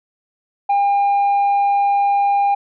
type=tone; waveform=sine; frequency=804 Hz; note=G5; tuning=44 cents sharp; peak=-10 dBFS; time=0.69-2.55 s; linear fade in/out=10 ms; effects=tanh soft clip ceiling -12 dBFS